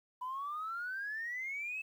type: exponential sweep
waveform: sine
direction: up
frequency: 987.8 to 2637 Hz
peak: -36 dBFS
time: 0.21-1.82 s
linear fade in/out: 10 ms
effects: tanh soft clip ceiling -32 dBFS + 11-bit